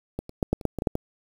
clicks, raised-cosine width 2 ms, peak -16 / -26 / -9 / -8 / -26 / -9 / -16 / -14 / -7 / -13 dBFS, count 10, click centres 0.19 / 0.294 / 0.428 / 0.53 / 0.612 / 0.653 / 0.787 / 0.821 / 0.872 / 0.954 s, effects 7-bit

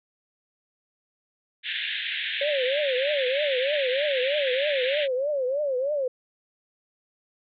white band-pass noise, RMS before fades -30 dBFS, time 1.63-5.08 s, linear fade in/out 50 ms, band 1600 to 3700 Hz, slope 96 dB/octave
sine tone with vibrato, 548 Hz, C#5, 20 cents flat, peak -23 dBFS, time 2.41-6.08 s, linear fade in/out 5 ms, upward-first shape triangle, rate 3.2 Hz, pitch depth 190 cents each way
effects none

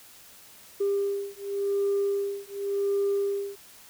sine beating tone pair, 399.2 / 400.1 Hz, G4 / G4, +32 / +35 cents, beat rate 0.9 Hz, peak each -27 dBFS, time 0.8-3.56 s, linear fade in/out 10 ms, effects tanh soft clip ceiling -19 dBFS + white hiss -51 dBFS RMS until 3.89 s

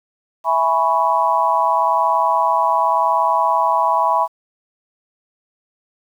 sine chord, C# minor seventh, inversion first, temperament equal, 659.3 / 830.6 / 987.8 / 1108.7 Hz, E5 / G#5 / B5 / C#6, 0 / 0 / 0 / 0 cents, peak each -21 / -20 / -16 / -21 dBFS, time 0.44-4.28 s, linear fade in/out 50 ms, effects 8-bit

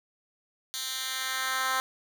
10% pulse tone with high-pass filter sweep, 261.6 Hz, C4, in tune, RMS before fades -31 dBFS, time 0.74-1.8 s, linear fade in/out 0 ms, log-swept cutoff 4000 to 1100 Hz, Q 1.2, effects none

